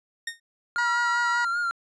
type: tone with exponential decay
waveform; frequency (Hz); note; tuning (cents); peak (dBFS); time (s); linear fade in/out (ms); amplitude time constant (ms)
sawtooth; 1844; A#6; -19; -22; 0.27-0.4; 5; 27
type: tone with vibrato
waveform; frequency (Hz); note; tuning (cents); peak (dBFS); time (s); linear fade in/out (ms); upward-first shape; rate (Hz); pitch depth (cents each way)
triangle; 1400; F6; +4; -22; 0.76-1.71; 0; sine; 5.1; 37
type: harmonic tone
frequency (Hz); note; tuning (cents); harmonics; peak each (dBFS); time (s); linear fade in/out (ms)
960; B5; -49; 1 / 2 / 3 / 4 / 5 / 6 / 7 / 8; -27 / -29 / -45 / -44 / -42 / -51 / -45 / -48; 0.78-1.45; 5
effects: resampled to 24000 Hz